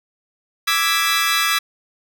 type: chord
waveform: 20% pulse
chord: E dominant seventh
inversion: third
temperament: equal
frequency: 1174.7 / 1318.5 / 1661.2 / 1975.5 Hz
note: D6 / E6 / G#6 / B6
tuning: 0 / 0 / 0 / 0 cents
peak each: -17 dBFS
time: 0.67-1.59 s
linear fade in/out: 10 ms
effects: none